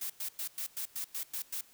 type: noise bursts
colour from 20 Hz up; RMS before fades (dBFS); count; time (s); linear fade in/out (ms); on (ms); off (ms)
blue; -37; 9; 0.01-1.611; 5; 89; 100
effects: white hiss -61 dBFS RMS until 1.73 s